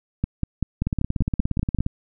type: two click trains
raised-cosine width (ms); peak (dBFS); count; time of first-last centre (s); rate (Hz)
5; -9 / -10; 9 / 18; 0.24-1.787 / 0.87-1.864; 5.17 / 17.1
effects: none